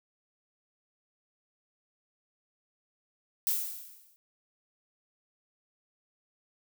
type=noise with exponential decay; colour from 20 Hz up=violet; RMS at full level=-26 dBFS; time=3.47-4.16 s; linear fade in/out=0 ms; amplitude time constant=150 ms; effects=none